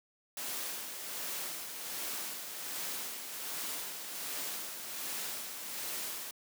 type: noise with tremolo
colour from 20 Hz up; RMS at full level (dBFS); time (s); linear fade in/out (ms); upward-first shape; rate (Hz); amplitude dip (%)
white; -38; 0.37-6.31; 2; sine; 1.3; 45
effects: high-pass 200 Hz 12 dB/octave